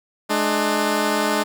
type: tone pair together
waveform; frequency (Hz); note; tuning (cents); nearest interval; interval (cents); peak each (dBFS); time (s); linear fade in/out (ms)
10% pulse; 212.1 / 300; G#3 / D4; +37 / +37; tritone; 600; -13; 0.29-1.44; 20
effects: none